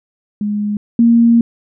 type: tone pair in turn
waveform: sine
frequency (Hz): 207.7 / 233.1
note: G#3 / A#3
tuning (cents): 0 / 0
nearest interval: major second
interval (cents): 200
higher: second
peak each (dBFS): -15 / -6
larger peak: second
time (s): 0.41-0.77 / 0.99-1.41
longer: second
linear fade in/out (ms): 2
effects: none